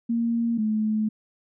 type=tone pair in turn; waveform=sine; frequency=232.5 / 215.8 Hz; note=A#3 / A3; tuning=-4 / -33 cents; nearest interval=minor second; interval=129 cents; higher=first; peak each=-21 / -21 dBFS; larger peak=neither; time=0.09-0.58 / 0.58-1.09 s; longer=second; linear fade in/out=10 ms; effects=none